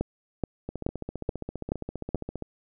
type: two click trains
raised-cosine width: 2 ms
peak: -13 / -20 dBFS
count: 6 / 27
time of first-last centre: 0.01-2.147 / 0.69-2.423 s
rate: 2.34 / 15 Hz
effects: none